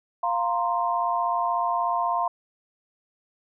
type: chord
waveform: sine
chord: F suspended fourth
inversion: none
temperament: just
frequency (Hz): 698.5 / 931.3 / 1047.7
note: F5 / Bb5 / C6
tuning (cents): 0 / -2 / +2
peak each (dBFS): -26 / -27 / -26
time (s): 0.23-2.28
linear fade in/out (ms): 5
effects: none